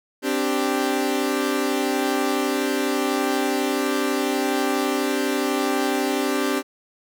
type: chord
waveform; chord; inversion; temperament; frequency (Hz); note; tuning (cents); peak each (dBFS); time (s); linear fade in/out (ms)
sawtooth; C suspended second; none; equal; 261.6 / 293.7 / 392; C4 / D4 / G4; 0 / 0 / 0; -21; 0.22-6.63; 50
effects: none